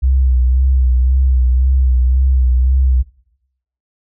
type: tone with vibrato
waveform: sine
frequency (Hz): 64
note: C2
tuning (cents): -38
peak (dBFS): -9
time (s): 0.02-3.03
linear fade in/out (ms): 20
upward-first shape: sine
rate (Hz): 1.9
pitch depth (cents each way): 51
effects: noise-tail reverb RT60 0.8 s tail -22 dB re dry